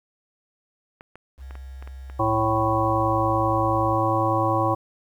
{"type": "clicks", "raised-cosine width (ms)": 0.5, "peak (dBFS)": -27, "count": 7, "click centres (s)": [1.009, 1.156, 1.509, 1.554, 1.825, 1.875, 2.099]}
{"type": "tone with pitch glide", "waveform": "sine", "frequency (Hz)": [66.1, 59.23], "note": ["C2", "A#1"], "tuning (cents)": [18, 28], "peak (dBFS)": -35, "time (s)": [1.37, 3.98], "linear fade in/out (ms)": 50, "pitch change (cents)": -190, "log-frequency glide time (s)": [2.46, 3.29]}
{"type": "harmonic tone", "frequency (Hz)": 110.3, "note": "A2", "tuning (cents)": 5, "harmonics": [1, 3, 5, 7, 9, 10], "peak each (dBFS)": [-26, -26, -26, -26, -26, -26], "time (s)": [2.19, 4.75], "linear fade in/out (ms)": 10}
{"effects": ["9-bit"]}